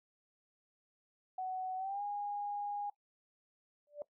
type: tone with pitch glide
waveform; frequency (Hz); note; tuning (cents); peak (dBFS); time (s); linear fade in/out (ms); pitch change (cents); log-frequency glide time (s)
sine; 747 to 819.3; F#5 to G#5; +16 to -24; -36; 1.38-2.9; 5; +160; 1.77-2.02
type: tone with exponential growth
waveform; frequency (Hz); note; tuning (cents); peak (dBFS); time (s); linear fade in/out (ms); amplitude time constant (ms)
sine; 587.3; D5; 0; -35; 3.87-4.02; 1; 31
effects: noise-tail reverb RT60 0.1 s tail -19 dB re dry